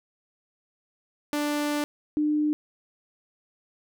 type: tone pair in turn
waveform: sawtooth / sine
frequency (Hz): 294.4 / 300.6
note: D4 / D4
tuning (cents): +4 / +40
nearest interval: unison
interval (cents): 36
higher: second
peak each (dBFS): -21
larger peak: neither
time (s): 1.33-1.84 / 2.17-2.53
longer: first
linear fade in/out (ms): 0
effects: none